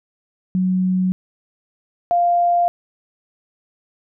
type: tone pair in turn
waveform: sine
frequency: 185 / 697.2 Hz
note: F#3 / F5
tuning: 0 / -3 cents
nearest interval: octave + major seventh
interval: 2297 cents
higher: second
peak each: -15 / -13 dBFS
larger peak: second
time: 0.55-1.12 / 2.11-2.68 s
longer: neither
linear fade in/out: 0 ms
effects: none